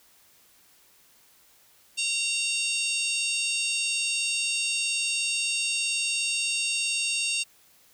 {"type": "harmonic tone with a mistuned harmonic", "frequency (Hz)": 919, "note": "A#5", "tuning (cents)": -25, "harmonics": [3, 4, 5, 6, 7, 8, 9, 10], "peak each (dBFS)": [-28, -34, -34, -37, -39, -41, -31, -42], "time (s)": [1.97, 7.44], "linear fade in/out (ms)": 20, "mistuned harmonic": 8, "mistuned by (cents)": -53, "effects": ["white hiss -59 dBFS RMS until 7.93 s"]}